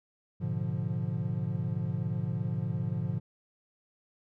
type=chord; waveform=triangle; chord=G# diminished seventh; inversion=none; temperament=equal with one note detuned; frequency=106.07 / 123.47 / 146.83 / 174.61 Hz; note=G#2 / B2 / D3 / F3; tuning=+37 / 0 / 0 / 0 cents; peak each=-33 dBFS; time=0.4-3.2 s; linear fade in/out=20 ms; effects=none